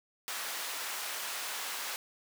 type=high-pass noise; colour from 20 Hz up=pink; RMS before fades=-38 dBFS; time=0.28-1.96 s; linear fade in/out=0 ms; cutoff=950 Hz; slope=12 dB/octave; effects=none